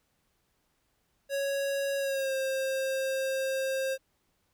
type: tone with pitch glide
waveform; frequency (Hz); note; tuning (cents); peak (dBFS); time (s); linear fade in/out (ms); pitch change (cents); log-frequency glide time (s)
square; 554.4 to 532.1; C#5 to C5; 0 to +29; -29; 1.29-3.98; 50; -71; 1.97-2.34
effects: pink hiss -74 dBFS RMS until 4.53 s